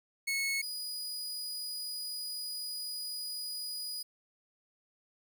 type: tone pair in turn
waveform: sawtooth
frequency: 2195 / 4928 Hz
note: C#7 / D#8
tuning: -18 / -17 cents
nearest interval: octave + major second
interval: 1401 cents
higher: second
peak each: -27 / -34 dBFS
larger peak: first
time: 0.27-0.62 / 0.62-4.03 s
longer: second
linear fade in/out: 10 ms
effects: none

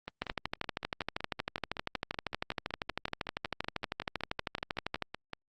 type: two click trains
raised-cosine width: 0.3 ms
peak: -16 / -22 dBFS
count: 62 / 29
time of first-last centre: 0.22-5.023 / 0.08-5.333 s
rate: 12.7 / 5.33 Hz
effects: Opus 32 kbps

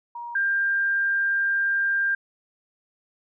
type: tone pair in turn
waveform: sine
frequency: 948 / 1594.3 Hz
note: A#5 / G6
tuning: +29 / +29 cents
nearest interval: major sixth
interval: 900 cents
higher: second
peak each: -32 / -20 dBFS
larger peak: second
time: 0.15-0.35 / 0.35-2.15 s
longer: second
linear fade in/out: 5 ms
effects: none

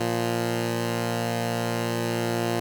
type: tone pair together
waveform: 10% pulse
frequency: 116.54 / 174.61 Hz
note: A#2 / F3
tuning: 0 / 0 cents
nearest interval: perfect fifth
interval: 700 cents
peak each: -17 / -23 dBFS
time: 0-2.6 s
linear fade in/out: 5 ms
effects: none

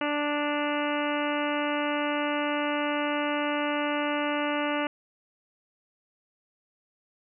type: harmonic tone with a mistuned harmonic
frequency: 293.7 Hz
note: D4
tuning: in tune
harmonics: 1 / 2 / 3 / 4 / 5 / 6 / 7 / 8 / 9 / 10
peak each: -30 / -31 / -34 / -35 / -36 / -40 / -38 / -41 / -39 / -39 dBFS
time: 0.01-4.87 s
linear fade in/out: 2 ms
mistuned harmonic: 10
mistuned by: -32 cents
effects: none

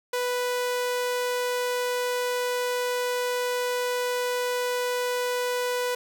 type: tone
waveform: sawtooth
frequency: 493.9 Hz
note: B4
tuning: in tune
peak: -21 dBFS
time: 0.13-5.95 s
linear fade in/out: 5 ms
effects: none

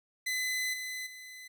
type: tone with level steps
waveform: sawtooth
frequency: 2018 Hz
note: B6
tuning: 37 cents sharp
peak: -27 / -33 / -42 dBFS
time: 0.26-1.48 s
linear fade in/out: 10 ms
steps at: 0.73 / 1.06 s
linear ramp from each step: 10 ms
effects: none

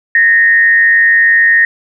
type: tone with frequency modulation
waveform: sine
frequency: 1847 Hz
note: A#6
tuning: 16 cents flat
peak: -5 dBFS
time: 0.15-1.65 s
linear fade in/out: 2 ms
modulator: 145 Hz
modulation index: 0.42
effects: none

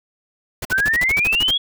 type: noise bursts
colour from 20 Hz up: pink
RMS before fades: -26 dBFS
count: 12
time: 0.62-1.51 s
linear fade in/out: 5 ms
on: 32 ms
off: 46 ms
type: exponential sweep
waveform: sine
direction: up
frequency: 1480 to 3400 Hz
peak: -15 dBFS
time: 0.71-1.58 s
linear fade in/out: 10 ms
effects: none

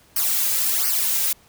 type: noise with flanger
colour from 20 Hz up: blue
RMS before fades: -21 dBFS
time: 0.16-1.33 s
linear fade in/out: 5 ms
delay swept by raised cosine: 0.27 to 2.87 ms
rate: 1.4 Hz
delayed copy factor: -0.9
effects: pink hiss -54 dBFS RMS until 1.48 s

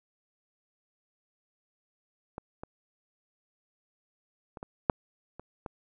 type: clicks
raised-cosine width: 1 ms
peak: -23 / -25 / -28 / -25 / -7 / -28 / -23 dBFS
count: 7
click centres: 2.381 / 2.635 / 4.572 / 4.629 / 4.898 / 5.396 / 5.662 s
effects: none

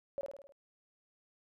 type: tone with echo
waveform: sine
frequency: 560 Hz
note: C#5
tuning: 18 cents sharp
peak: -34 dBFS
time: 0.18-0.21 s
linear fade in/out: 0 ms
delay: 52 ms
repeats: 6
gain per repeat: -4 dB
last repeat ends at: 0.522 s
effects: none

